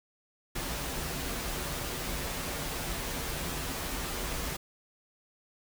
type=noise with comb filter; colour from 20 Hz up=pink; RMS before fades=-35 dBFS; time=0.55-4.57 s; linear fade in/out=10 ms; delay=9.6 ms; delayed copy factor=-0.55; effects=none